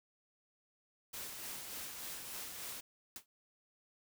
white noise with tremolo, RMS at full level -44 dBFS, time 1.13-2.81 s, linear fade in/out 10 ms, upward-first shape sine, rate 3.4 Hz, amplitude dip 35%
white noise with exponential decay, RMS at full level -42 dBFS, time 3.16-3.26 s, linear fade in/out 1 ms, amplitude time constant 20 ms
effects none

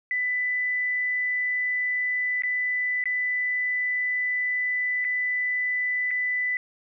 sine tone with dropouts, 1993 Hz, B6, 15 cents sharp, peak -23 dBFS, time 0.11-6.57 s, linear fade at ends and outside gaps 1 ms, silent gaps 2.421-2.435 / 3.04-3.056 / 5.044-5.048 / 6.108-6.112 s, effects none

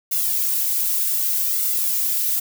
violet noise with flanger, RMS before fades -21 dBFS, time 0.11-2.4 s, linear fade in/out 10 ms, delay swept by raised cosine 1.4 to 3.6 ms, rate 0.65 Hz, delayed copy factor +0.95, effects none

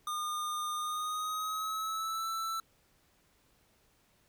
square tone with pitch glide, 1216 to 1326.1 Hz, D#6 to E6, -40 to +10 cents, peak -34 dBFS, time 0.07-2.6 s, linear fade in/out 2 ms, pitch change +150 cents, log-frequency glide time 0.75-2.27 s, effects pink hiss -69 dBFS RMS until 4.28 s

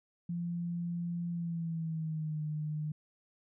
sine tone with pitch glide, 172.1 to 152.44 Hz, F3 to D#3, -25 to -35 cents, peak -33 dBFS, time 0.29-2.92 s, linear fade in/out 5 ms, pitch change -210 cents, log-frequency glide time 1.3-2.42 s, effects none

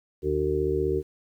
harmonic tone, 75.6 Hz, D#2, 49 cents flat, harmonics 1 / 2 / 4 / 5 / 6, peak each -31 / -34 / -33 / -25 / -29 dBFS, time 0.22-1.03 s, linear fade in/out 50 ms, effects 10-bit

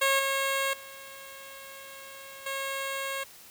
10% pulse tone with level steps, 544 Hz, C#5, 33 cents flat, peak -14 / -18 / -36 / -23 dBFS, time 0.01-3.24 s, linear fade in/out 10 ms, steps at 0.19 / 0.73 / 2.46 s, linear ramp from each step 5 ms, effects white hiss -51 dBFS RMS until 3.5 s

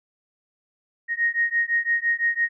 sine beating tone pair, 1864.7 / 1870.6 Hz, A#6 / A#6, 0 / +6 cents, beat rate 5.9 Hz, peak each -23 dBFS, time 1.08-2.49 s, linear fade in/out 50 ms, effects none

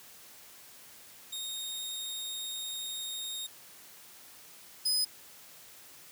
sawtooth tone pair in turn, 3711 / 5023 Hz, A#7 / D#8, -9 / +16 cents, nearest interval perfect fourth, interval 525 cents, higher second, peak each -33 / -24 dBFS, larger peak second, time 1.32-3.47 / 4.85-5.05 s, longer first, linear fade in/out 10 ms, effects white hiss -53 dBFS RMS until 6.11 s + high-pass 80 Hz 12 dB/octave

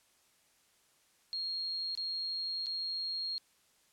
sine tone with dropouts, 4257 Hz, C8, 29 cents sharp, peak -34 dBFS, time 1.33-3.38 s, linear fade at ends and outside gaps 0 ms, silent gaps 1.951-1.975 / 2.66-2.667 s, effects white hiss -69 dBFS RMS until 3.92 s + low-pass 11000 Hz 12 dB/octave

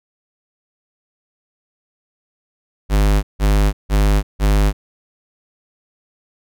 square tone bursts, 50.8 Hz, G#1, 38 cents flat, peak -12 dBFS, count 4, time 2.89-4.73 s, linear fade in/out 50 ms, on 340 ms, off 160 ms, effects none

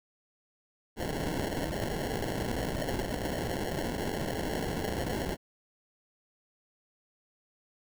white noise with sample-and-hold, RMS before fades -33 dBFS, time 0.96-5.37 s, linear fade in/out 50 ms, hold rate 1225 Hz, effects none

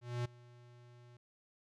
square tone with ADSR envelope, 121.1 Hz, B2, 34 cents flat, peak -34 dBFS, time 0.01-1.17 s, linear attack 240 ms, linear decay 10 ms, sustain -23 dB, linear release 4 ms, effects low-pass 6000 Hz 12 dB/octave

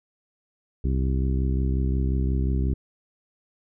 harmonic tone, 65.6 Hz, C2, 5 cents sharp, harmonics 1 / 2 / 3 / 4 / 5 / 6, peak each -22 / -28 / -32 / -34 / -36 / -38 dBFS, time 0.84-2.74 s, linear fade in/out 5 ms, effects none

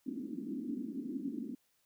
pink band-pass noise, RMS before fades -40 dBFS, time 0.06-1.55 s, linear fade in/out 10 ms, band 220 to 310 Hz, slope 48 dB/octave, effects white hiss -75 dBFS RMS until 1.85 s

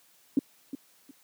sine tone with echo, 275.1 Hz, C#4, 13 cents flat, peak -18 dBFS, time 0.37-0.39 s, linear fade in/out 2 ms, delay 360 ms, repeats 2, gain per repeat -13 dB, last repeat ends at 1.11 s, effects white hiss -62 dBFS RMS until 1.23 s + high-pass 150 Hz 12 dB/octave

